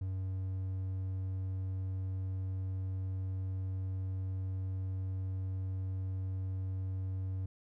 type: tone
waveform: triangle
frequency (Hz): 94.4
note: F#2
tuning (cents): +35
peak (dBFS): -32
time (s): 0.01-7.46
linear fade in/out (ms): 5
effects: none